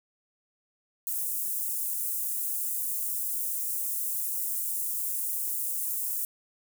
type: high-pass noise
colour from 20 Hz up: white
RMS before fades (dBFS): -31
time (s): 1.07-6.25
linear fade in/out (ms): 0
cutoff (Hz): 8600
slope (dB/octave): 24
effects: none